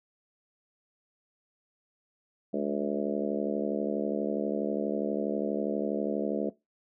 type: harmonic tone with a mistuned harmonic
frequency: 72.3 Hz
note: D2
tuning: 27 cents flat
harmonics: 3 / 4 / 5 / 6 / 7 / 8 / 9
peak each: -33 / -34 / -35 / -36 / -36 / -37 / -38 dBFS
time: 2.53-6.5 s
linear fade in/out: 10 ms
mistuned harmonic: 3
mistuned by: -65 cents
effects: noise-tail reverb RT60 0.2 s tail -19 dB re dry